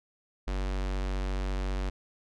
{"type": "tone with notch filter", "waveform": "square", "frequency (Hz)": 47.29, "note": "F#1", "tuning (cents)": 39, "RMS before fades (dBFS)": -31, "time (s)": [0.47, 1.9], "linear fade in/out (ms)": 10, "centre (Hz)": 100, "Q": 0.83, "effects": ["low-pass 6000 Hz 12 dB/octave"]}